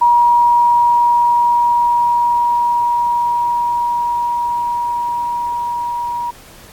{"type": "tone with level ramp", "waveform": "sine", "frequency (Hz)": 955, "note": "A#5", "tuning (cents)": 42, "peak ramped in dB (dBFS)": [-7, -18], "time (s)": [0.01, 6.31], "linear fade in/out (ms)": 10, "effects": ["pink hiss -41 dBFS RMS until 6.72 s", "AAC 64 kbps"]}